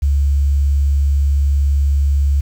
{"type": "tone", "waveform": "sine", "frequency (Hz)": 70.5, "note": "C#2", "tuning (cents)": 30, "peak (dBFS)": -11, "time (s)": [0.02, 2.41], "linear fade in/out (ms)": 10, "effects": ["7-bit"]}